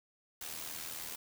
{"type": "noise with amplitude modulation", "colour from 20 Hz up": "white", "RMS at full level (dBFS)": -40, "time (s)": [0.41, 1.16], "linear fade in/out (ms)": 5, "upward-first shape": "sine", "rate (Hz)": 80.2, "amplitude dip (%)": 65, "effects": []}